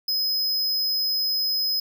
square tone, 5070 Hz, D#8, 32 cents sharp, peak -22 dBFS, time 0.08-1.8 s, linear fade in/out 5 ms, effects none

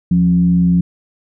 sine tone with frequency modulation, 175.6 Hz, F3, 10 cents sharp, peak -9 dBFS, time 0.11-0.81 s, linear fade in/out 5 ms, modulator 97.4 Hz, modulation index 0.37, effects none

